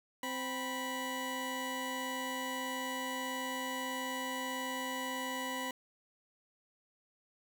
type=tone pair together; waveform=20% pulse; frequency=260 / 981.6 Hz; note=C4 / B5; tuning=-11 / -11 cents; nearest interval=octave + major seventh; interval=2300 cents; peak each=-35 / -33 dBFS; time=0.23-5.71 s; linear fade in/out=2 ms; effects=none